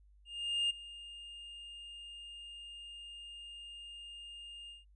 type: tone with ADSR envelope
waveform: triangle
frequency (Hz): 2821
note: F7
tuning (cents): +17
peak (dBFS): -27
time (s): 0.25-4.85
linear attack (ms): 450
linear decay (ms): 13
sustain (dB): -18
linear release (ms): 160
effects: added 50 Hz sine -60 dBFS peak until 4.95 s + resampled to 24000 Hz